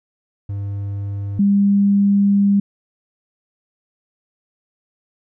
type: tone pair in turn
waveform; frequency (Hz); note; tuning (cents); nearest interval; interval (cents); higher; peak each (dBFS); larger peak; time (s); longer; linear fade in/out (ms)
triangle / sine; 100.2 / 200.4; G2 / G3; +38 / +38; octave; 1200; second; -20 / -11; second; 0.49-1.39 / 1.39-2.6; second; 5
effects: none